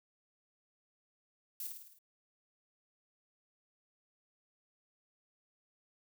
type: noise with echo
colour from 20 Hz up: violet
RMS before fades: -41 dBFS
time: 1.6-1.67 s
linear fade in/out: 2 ms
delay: 53 ms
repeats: 6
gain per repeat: -4 dB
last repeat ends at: 1.988 s
effects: none